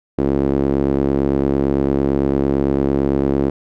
sawtooth tone with band-pass filter, 68.9 Hz, C#2, 10 cents flat, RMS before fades -17 dBFS, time 0.18-3.5 s, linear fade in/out 5 ms, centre 340 Hz, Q 2.1, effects none

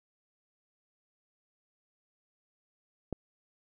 click, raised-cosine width 2 ms, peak -20 dBFS, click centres 3.127 s, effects none

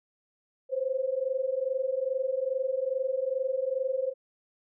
sine tone pair together, 511.6 / 534 Hz, C5 / C5, -39 / +35 cents, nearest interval minor second, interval 74 cents, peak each -30 / -29 dBFS, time 0.69-4.14 s, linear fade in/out 50 ms, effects none

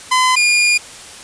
sawtooth tone pair in turn, 1019 / 2424 Hz, C6 / D#7, -46 / -46 cents, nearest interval octave + minor third, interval 1500 cents, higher second, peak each -7 dBFS, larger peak neither, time 0.11-0.36 / 0.36-0.78 s, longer second, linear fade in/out 10 ms, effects white hiss -35 dBFS RMS until 1.23 s + resampled to 22050 Hz

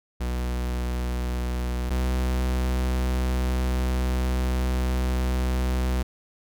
45% pulse tone pair in turn, 61.7 / 63.11 Hz, B1 / B1, -1 / +38 cents, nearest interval unison, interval 39 cents, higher second, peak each -25 / -22 dBFS, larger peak second, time 0.2-1.9 / 1.9-6.03 s, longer second, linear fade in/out 10 ms, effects none

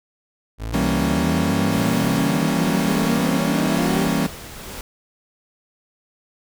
30% pulse exponential sweep, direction up, 53.1 to 402.6 Hz, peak -23 dBFS, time 0.58-4.07 s, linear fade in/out 50 ms
40% pulse chord, E diminished seventh, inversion none, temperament equal, 164.81 / 196 / 233.1 / 277.2 Hz, E3 / G3 / Bb3 / Db4, 0 / 0 / 0 / 0 cents, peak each -23 dBFS, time 0.73-4.27 s, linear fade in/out 10 ms
pink noise with tremolo, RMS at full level -32 dBFS, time 1.72-4.81 s, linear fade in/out 2 ms, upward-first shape sine, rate 1 Hz, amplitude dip 45%
effects none

